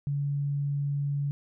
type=tone; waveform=sine; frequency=142.4 Hz; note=C#3; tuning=47 cents sharp; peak=-26 dBFS; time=0.07-1.31 s; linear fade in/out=0 ms; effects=none